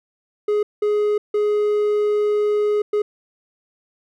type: tone bursts at uneven times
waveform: triangle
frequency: 418 Hz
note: G#4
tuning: 11 cents sharp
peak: -14 dBFS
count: 4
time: 0.48-0.63 / 0.82-1.18 / 1.34-2.82 / 2.93-3.02 s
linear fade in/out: 5 ms
effects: none